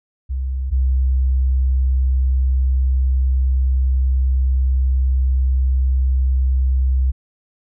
sine tone pair in turn, 65.41 / 64.92 Hz, C2 / C2, 0 / -13 cents, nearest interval unison, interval 13 cents, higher first, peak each -19 / -13 dBFS, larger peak second, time 0.29-0.71 / 0.71-7.12 s, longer second, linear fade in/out 20 ms, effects none

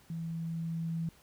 sine tone with level ramp, 164.81 Hz, E3, in tune, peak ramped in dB -35 to -31 dBFS, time 0.1-1.09 s, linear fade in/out 2 ms, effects pink hiss -62 dBFS RMS until 1.22 s

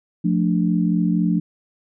sine chord, D minor, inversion first, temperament just, 176.2 / 220.2 / 293.7 Hz, F3 / A3 / D4, +16 / +2 / 0 cents, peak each -18 / -22 / -23 dBFS, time 0.24-1.4 s, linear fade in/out 10 ms, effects none

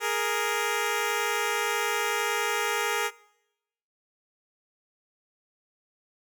10% pulse tone pair together, 415.4 / 466.3 Hz, G#4 / A#4, 0 / +1 cents, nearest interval major second, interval 201 cents, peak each -20 dBFS, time 0-3.11 s, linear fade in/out 50 ms, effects noise-tail reverb RT60 0.9 s tail -23 dB re dry

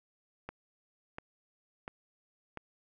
click train, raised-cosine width 0.5 ms, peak -25 dBFS, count 4, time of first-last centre 0.49-2.573 s, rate 1.44 Hz, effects none

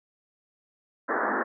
white band-pass noise, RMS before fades -27 dBFS, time 1.08-1.44 s, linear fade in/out 20 ms, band 210 to 1800 Hz, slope 96 dB/octave, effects none

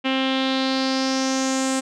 sawtooth tone with low-pass filter sweep, 264.5 Hz, C4, 19 cents sharp, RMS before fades -22 dBFS, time 0.04-1.81 s, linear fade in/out 20 ms, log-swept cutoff 2900 to 8100 Hz, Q 4, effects none

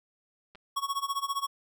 clicks, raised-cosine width 0.3 ms, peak -34 dBFS, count 2, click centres 0.55 / 0.555 s
square tone with tremolo, 1108.7 Hz, C#6, in tune, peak -27 dBFS, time 0.76-1.47 s, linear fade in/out 10 ms, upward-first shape sine, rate 15 Hz, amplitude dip 90%
effects none

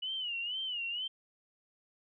sine tone with vibrato, 2929 Hz, F#7, 18 cents flat, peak -34 dBFS, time 0.02-1.08 s, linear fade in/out 10 ms, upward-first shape sine, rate 2.1 Hz, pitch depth 120 cents each way, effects none

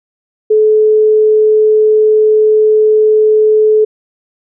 sine tone, 430.5 Hz, A4, 38 cents flat, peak -5 dBFS, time 0.5-3.85 s, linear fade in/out 10 ms, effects none

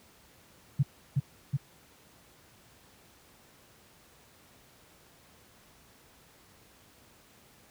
sine tone with echo, 138.59 Hz, C#3, in tune, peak -20 dBFS, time 0.79-0.83 s, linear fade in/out 10 ms, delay 370 ms, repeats 2, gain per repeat -2 dB, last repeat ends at 1.57 s, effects pink hiss -59 dBFS RMS until 7.7 s + high-pass 60 Hz 12 dB/octave

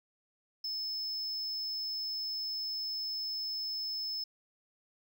triangle tone, 5230 Hz, E8, 15 cents flat, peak -33 dBFS, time 0.64-4.24 s, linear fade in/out 5 ms, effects none

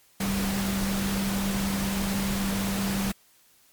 sine tone in noise, 196 Hz, G3, in tune, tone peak -26 dBFS, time 0.2-3.12 s, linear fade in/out 5 ms, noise pink, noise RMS -31 dBFS, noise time 0.2-3.12 s, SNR +2 dB, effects white hiss -60 dBFS RMS until 3.72 s + MP3 96 kbps

